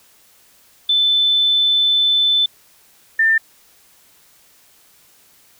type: tone pair in turn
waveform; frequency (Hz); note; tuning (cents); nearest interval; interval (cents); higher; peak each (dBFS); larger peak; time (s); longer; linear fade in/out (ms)
sine; 3520 / 1793.9; A7 / A6; 0 / +33; octave; 1167; first; -12 / -11; second; 0.89-2.46 / 3.19-3.38; first; 5
effects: white hiss -52 dBFS RMS until 5.59 s